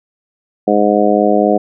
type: harmonic tone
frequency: 103.83 Hz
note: G#2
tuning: in tune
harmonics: 2 / 3 / 4 / 5 / 6 / 7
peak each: -16 / -16 / -16 / -16 / -16 / -16 dBFS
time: 0.67-1.58 s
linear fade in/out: 10 ms
effects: none